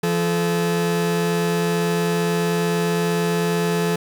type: tone pair together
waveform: 40% pulse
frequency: 171.28 / 431.6 Hz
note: F3 / A4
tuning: -33 / -33 cents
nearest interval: octave + major third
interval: 1600 cents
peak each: -20 / -21 dBFS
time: 0.03-3.96 s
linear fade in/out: 5 ms
effects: none